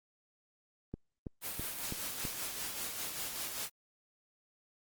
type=click train; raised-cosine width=3 ms; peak=-26 dBFS; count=5; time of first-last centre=0.94-2.251 s; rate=3.05 Hz
type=noise with tremolo; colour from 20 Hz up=white; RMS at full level=-38 dBFS; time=1.41-3.7 s; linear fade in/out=50 ms; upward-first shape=sine; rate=5.1 Hz; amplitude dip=40%
effects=Opus 32 kbps